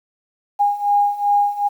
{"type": "beating tone pair", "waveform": "sine", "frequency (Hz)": [815, 817.6], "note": ["G#5", "G#5"], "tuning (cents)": [-33, -27], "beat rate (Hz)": 2.6, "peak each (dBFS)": [-19, -16], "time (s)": [0.59, 1.69], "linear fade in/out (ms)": 20, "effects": ["8-bit"]}